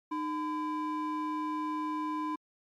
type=ring-modulated tone; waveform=triangle; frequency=659.3 Hz; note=E5; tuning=in tune; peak=-26 dBFS; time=0.11-2.36 s; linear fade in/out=10 ms; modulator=353 Hz; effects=MP3 96 kbps